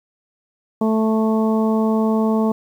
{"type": "harmonic tone", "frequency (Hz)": 220, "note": "A3", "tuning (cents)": 0, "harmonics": [1, 2, 3, 4, 5], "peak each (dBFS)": [-16, -22, -26, -28, -30], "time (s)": [0.81, 2.52], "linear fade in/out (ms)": 5, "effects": ["8-bit"]}